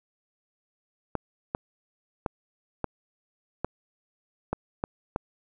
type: clicks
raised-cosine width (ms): 1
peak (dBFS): -13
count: 8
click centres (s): 1.153 / 1.549 / 2.262 / 2.843 / 3.646 / 4.53 / 4.839 / 5.161
effects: none